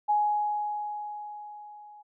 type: tone with level ramp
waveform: sine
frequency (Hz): 836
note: G#5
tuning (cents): +11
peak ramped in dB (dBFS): -20 to -47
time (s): 0.08-2.03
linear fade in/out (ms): 20
effects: none